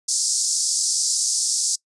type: band-pass noise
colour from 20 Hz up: pink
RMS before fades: -22 dBFS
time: 0.08-1.76 s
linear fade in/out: 10 ms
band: 4900 to 9300 Hz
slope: 48 dB/octave
effects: noise-tail reverb RT60 0.1 s tail -24 dB re dry + resampled to 24000 Hz